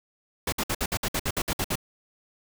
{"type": "noise bursts", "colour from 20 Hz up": "pink", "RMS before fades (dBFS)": -27, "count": 12, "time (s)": [0.47, 1.756], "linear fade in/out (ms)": 5, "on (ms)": 54, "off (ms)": 58, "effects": []}